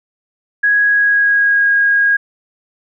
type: tone with pitch glide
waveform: sine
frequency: 1661.2 to 1636.4 Hz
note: G#6 to G#6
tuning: 0 to -26 cents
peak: -9 dBFS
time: 0.63-2.17 s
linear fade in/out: 10 ms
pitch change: -26 cents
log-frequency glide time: 0.81-1.7 s
effects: none